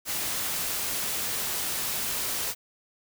white noise, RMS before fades -30 dBFS, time 0.05-2.55 s, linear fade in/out 50 ms, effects none

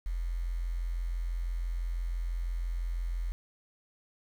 sine tone with quantisation, 43 Hz, F1, 26 cents flat, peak -30 dBFS, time 0.06-3.32 s, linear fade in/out 0 ms, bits 9, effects none

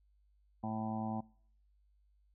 harmonic tone, 110 Hz, A2, in tune, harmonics 1 / 2 / 3 / 5 / 6 / 7 / 8 / 9, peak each -43 / -38 / -50 / -52 / -48 / -42 / -49 / -50 dBFS, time 0.63-1.21 s, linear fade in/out 10 ms, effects noise-tail reverb RT60 0.6 s tail -25 dB re dry + added 50 Hz sine -67 dBFS peak until 2.34 s

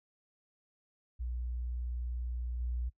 sine tone with level steps, 60.5 Hz, B1, 35 cents flat, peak -34 / -32 dBFS, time 1.19-2.9 s, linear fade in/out 20 ms, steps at 2.6 s, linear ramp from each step 5 ms, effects noise-tail reverb RT60 0.1 s tail -21 dB re dry

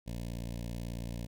15% pulse tone with notch filter, 58.27 Hz, A#1, in tune, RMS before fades -39 dBFS, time 0.06-1.27 s, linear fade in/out 20 ms, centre 1300 Hz, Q 0.64, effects none

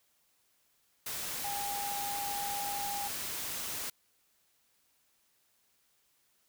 sine tone in noise, 810 Hz, G#5, 43 cents flat, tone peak -36 dBFS, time 1.44-3.08 s, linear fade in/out 5 ms, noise white, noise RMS -38 dBFS, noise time 1.06-3.9 s, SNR -1 dB, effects white hiss -72 dBFS RMS until 6.48 s

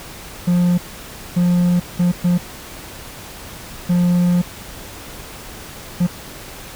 triangle tone bursts at uneven times, 176.5 Hz, F3, 19 cents sharp, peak -10 dBFS, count 6, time 0.47-0.78 / 1.36-1.8 / 1.99-2.12 / 2.24-2.38 / 3.89-4.42 / 6-6.07 s, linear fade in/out 10 ms, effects pink hiss -35 dBFS RMS until 6.75 s

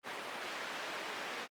white band-pass noise, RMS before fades -42 dBFS, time 0.03-1.48 s, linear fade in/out 50 ms, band 310 to 2300 Hz, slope 12 dB/octave, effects Opus 32 kbps

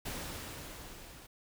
pink noise with level ramp, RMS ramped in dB -39 to -53 dBFS, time 0.05-1.27 s, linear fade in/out 10 ms, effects none

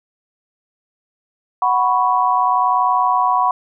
sine chord, F# suspended fourth, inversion none, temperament equal, 740 / 987.8 / 1108.7 Hz, F#5 / B5 / C#6, 0 / 0 / 0 cents, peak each -18 / -16 / -18 dBFS, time 1.62-3.51 s, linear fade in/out 2 ms, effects none

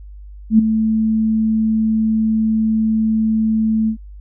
sine tone with ADSR envelope, 220 Hz, A3, in tune, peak -4 dBFS, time 0.5-3.97 s, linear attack 89 ms, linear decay 8 ms, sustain -9 dB, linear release 89 ms, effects added 50 Hz sine -33 dBFS peak until 4.2 s

